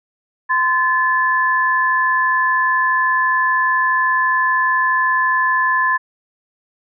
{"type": "tone pair together", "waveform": "sine", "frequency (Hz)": [1031, 1734], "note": ["C6", "A6"], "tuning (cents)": [-26, -26], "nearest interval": "major sixth", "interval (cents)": 900, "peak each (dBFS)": -16, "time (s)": [0.49, 5.98], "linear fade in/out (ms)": 20, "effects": []}